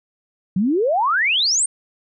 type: exponential sweep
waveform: sine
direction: up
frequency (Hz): 173.9 to 9070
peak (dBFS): -15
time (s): 0.56-1.66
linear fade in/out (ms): 5
effects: none